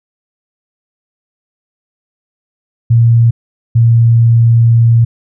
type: tone pair in turn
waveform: sine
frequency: 116.54 / 116.1 Hz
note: A#2 / A#2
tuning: 0 / -7 cents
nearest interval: unison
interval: 7 cents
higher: first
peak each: -4 dBFS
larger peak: neither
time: 2.9-3.31 / 3.75-5.05 s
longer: second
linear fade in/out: 10 ms
effects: none